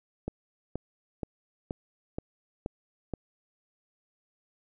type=click train; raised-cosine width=2 ms; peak=-19 dBFS; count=7; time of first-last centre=0.28-3.137 s; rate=2.1 Hz; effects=none